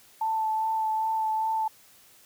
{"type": "tone with vibrato", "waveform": "sine", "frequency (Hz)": 880, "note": "A5", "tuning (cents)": 0, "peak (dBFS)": -24, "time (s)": [0.21, 1.68], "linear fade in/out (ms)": 5, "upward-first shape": "sine", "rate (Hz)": 2.5, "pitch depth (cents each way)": 14, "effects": ["white hiss -56 dBFS RMS until 2.25 s"]}